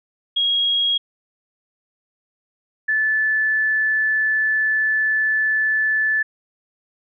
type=tone pair in turn; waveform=sine; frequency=3289 / 1742.3 Hz; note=G#7 / A6; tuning=-18 / -17 cents; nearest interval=major seventh; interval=1099 cents; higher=first; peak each=-16 dBFS; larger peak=neither; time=0.36-0.98 / 2.88-6.23 s; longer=second; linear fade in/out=10 ms; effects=none